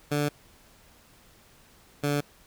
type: tone pair in turn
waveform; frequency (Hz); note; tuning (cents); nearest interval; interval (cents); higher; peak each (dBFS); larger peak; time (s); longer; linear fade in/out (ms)
15% pulse; 146.5 / 144.9; D3 / D3; -4 / -23; unison; 19; first; -18; neither; 0.11-0.29 / 2.03-2.21; neither; 10
effects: pink hiss -57 dBFS RMS until 2.46 s